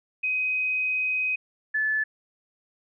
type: tone pair in turn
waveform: sine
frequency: 2516 / 1735 Hz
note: D#7 / A6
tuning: +19 / -25 cents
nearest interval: tritone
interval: 644 cents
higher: first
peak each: -23 / -22 dBFS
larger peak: second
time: 0.23-1.36 / 1.74-2.04 s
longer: first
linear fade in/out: 10 ms
effects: none